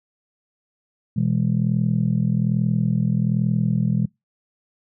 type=chord; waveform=sine; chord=E major; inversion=second; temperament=just; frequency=123.61 / 164.81 / 206 Hz; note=B2 / E3 / G#3; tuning=+2 / 0 / -14 cents; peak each=-21 / -21 / -22 dBFS; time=1.16-4.06 s; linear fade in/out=10 ms; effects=noise-tail reverb RT60 0.2 s tail -25 dB re dry + tanh soft clip ceiling -9 dBFS